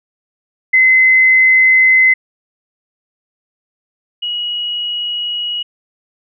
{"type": "tone pair in turn", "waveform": "sine", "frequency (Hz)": [2048, 2906], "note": ["C7", "F#7"], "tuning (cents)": [-38, -32], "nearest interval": "tritone", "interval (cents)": 606, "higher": "second", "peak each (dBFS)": [-6, -17], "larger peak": "first", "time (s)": [[0.73, 2.14], [4.22, 5.63]], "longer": "neither", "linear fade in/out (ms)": 10, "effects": []}